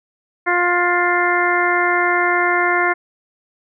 harmonic tone with a mistuned harmonic, 353 Hz, F4, 19 cents sharp, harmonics 1 / 2 / 3 / 4 / 5 / 6, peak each -21 / -21 / -21 / -21 / -21 / -21 dBFS, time 0.46-2.94 s, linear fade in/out 20 ms, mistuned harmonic 6, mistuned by -19 cents, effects none

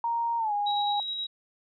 sine tone with pitch glide, 932.3 to 821 Hz, A#5 to G#5, 0 to -20 cents, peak -25 dBFS, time 0.04-1 s, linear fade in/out 2 ms, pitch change -220 cents, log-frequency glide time 0.38-0.53 s
sine tone with tremolo, 3840 Hz, B7, 49 cents flat, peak -29 dBFS, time 0.66-1.27 s, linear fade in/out 10 ms, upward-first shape square, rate 9.5 Hz, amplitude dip 25%
effects none

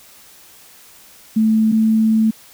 sine tone pair in turn, 219.5 / 220.5 Hz, A3 / A3, -4 / +4 cents, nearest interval unison, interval 8 cents, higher second, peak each -11 dBFS, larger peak neither, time 1.36-1.72 / 1.72-2.31 s, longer second, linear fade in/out 10 ms, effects white hiss -45 dBFS RMS until 2.53 s

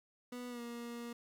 30% pulse tone with pitch glide, 245.9 to 236.7 Hz, B3 to A#3, -7 to +27 cents, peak -40 dBFS, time 0.32-1.13 s, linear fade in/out 5 ms, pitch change -66 cents, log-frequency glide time 0.49-0.61 s, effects 11-bit

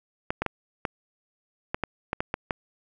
clicks, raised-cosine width 0.5 ms, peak -11 dBFS, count 10, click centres 0.305 / 0.42 / 0.463 / 0.852 / 1.745 / 1.837 / 2.131 / 2.205 / 2.341 / 2.508 s, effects none

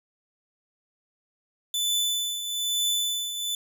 sawtooth tone with tremolo, 3502 Hz, A7, 9 cents flat, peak -19 dBFS, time 1.74-3.55 s, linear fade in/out 2 ms, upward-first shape triangle, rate 1.1 Hz, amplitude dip 65%, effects none

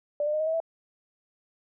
sine tone with pitch steps, 587.3 / 600.7 / 614.4 / 628.4 / 642.7 / 657.3 Hz, D5 / D5 / D#5 / D#5 / E5 / E5, 0 / +39 / -22 / +17 / -44 / -5 cents, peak -24 dBFS, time 0.2-0.602 s, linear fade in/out 2 ms, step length 67 ms, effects none

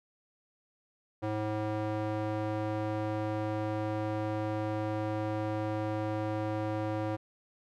square tone with band-pass filter, 107.4 Hz, A2, 41 cents flat, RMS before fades -33 dBFS, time 1.22-7.17 s, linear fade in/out 20 ms, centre 540 Hz, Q 0.9, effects none

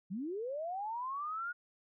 sine linear sweep, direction up, 168.4 to 1453 Hz, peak -36 dBFS, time 0.1-1.53 s, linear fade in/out 20 ms, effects none

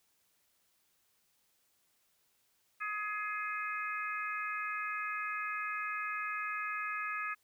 harmonic tone, 420 Hz, G#4, 19 cents sharp, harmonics 3 / 4 / 5 / 6, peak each -38 / -40 / -43 / -42 dBFS, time 2.8-7.35 s, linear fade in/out 20 ms, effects white hiss -74 dBFS RMS until 7.43 s

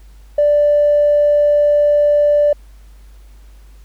triangle tone with tanh clipping, 587.3 Hz, D5, in tune, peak -9 dBFS, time 0.38-2.53 s, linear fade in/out 5 ms, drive 4 dB, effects added 50 Hz sine -38 dBFS peak until 3.84 s + pink hiss -54 dBFS RMS until 3.84 s

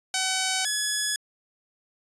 5% pulse tone pair in turn, 756 / 1694 Hz, F#5 / G#6, +37 / +34 cents, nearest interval octave + major second, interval 1397 cents, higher second, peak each -12 dBFS, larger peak neither, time 0.14-0.65 / 0.65-1.16 s, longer neither, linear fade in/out 2 ms, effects resampled to 22050 Hz

